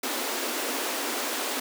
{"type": "high-pass noise", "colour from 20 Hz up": "pink", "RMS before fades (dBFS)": -30, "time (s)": [0.03, 1.6], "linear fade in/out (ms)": 5, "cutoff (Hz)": 240, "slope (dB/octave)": 96, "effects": []}